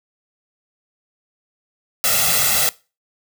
white noise with comb filter, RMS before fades -17 dBFS, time 2.04-2.69 s, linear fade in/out 0 ms, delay 1.5 ms, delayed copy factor +1, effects noise-tail reverb RT60 0.3 s tail -21 dB re dry + high-pass 80 Hz 12 dB/octave

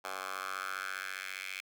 10% pulse tone with high-pass filter sweep, 94.9 Hz, F#2, 44 cents sharp, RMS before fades -40 dBFS, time 0.04-1.61 s, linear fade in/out 10 ms, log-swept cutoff 900 to 2300 Hz, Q 3.4, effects none

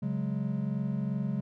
triangle chord, C# suspended fourth, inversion none, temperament equal, 138.59 / 185 / 207.7 Hz, C#3 / F#3 / G#3, 0 / 0 / 0 cents, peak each -31 / -32 / -31 dBFS, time 0.02-1.41 s, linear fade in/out 10 ms, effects none

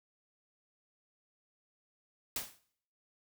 white noise with exponential decay, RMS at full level -33 dBFS, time 2.36-2.59 s, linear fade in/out 2 ms, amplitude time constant 50 ms, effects noise-tail reverb RT60 0.6 s tail -18 dB re dry

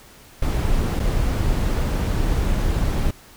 brown noise with dropouts, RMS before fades -20 dBFS, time 0.42-3.11 s, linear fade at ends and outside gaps 5 ms, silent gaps 0.995-0.999 s, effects pink hiss -47 dBFS RMS until 3.36 s

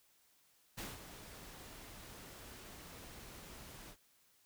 pink noise with ADSR envelope, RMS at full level -43 dBFS, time 0.77-3.97 s, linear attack 16 ms, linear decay 190 ms, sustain -10 dB, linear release 76 ms, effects white hiss -71 dBFS RMS until 4.45 s

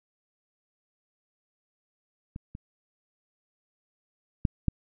clicks, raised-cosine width 5 ms, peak -25 / -27 / -10 / -11 dBFS, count 4, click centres 2.361 / 2.551 / 4.452 / 4.683 s, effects none

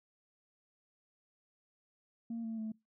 sine tone with pitch steps, 230.5 / 224.7 / 219.1 Hz, A#3 / A3 / A3, -19 / +37 / -7 cents, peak -35 dBFS, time 2.3-2.72 s, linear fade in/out 5 ms, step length 140 ms, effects noise-tail reverb RT60 0.2 s tail -24 dB re dry + tanh soft clip ceiling -34 dBFS

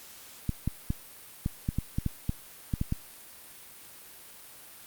clicks, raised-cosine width 5 ms, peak -15 dBFS, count 12, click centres 0.493 / 0.676 / 0.904 / 1.461 / 1.689 / 1.786 / 1.985 / 2.063 / 2.294 / 2.738 / 2.814 / 2.924 s, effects white hiss -49 dBFS RMS until 4.86 s + Opus 48 kbps

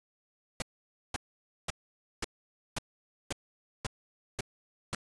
pink noise bursts, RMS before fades -33 dBFS, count 9, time 0.6-4.949 s, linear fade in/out 2 ms, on 21 ms, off 520 ms, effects resampled to 22050 Hz

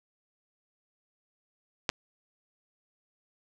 clicks, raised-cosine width 0.2 ms, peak -8 / -23 dBFS, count 2, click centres 1.892 / 1.899 s, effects none

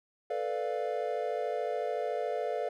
triangle chord, B half-diminished seventh, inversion third, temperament equal, 440 / 493.9 / 587.3 / 698.5 Hz, A4 / B4 / D5 / F5, 0 / 0 / 0 / 0 cents, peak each -34 dBFS, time 0.3-2.69 s, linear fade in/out 5 ms, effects none

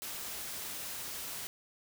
white noise, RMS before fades -41 dBFS, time 0.02-1.47 s, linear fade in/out 0 ms, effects none

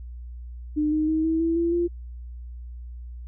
sine tone with pitch steps, 301.7 / 308.6 / 315.6 / 322.8 / 330.1 / 337.7 / 345.4 Hz, D4 / D#4 / D#4 / E4 / E4 / E4 / F4, +47 / -14 / +25 / -36 / +2 / +42 / -19 cents, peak -20 dBFS, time 0.76-1.88 s, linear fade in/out 20 ms, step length 160 ms, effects added 60 Hz sine -35 dBFS peak until 3.27 s

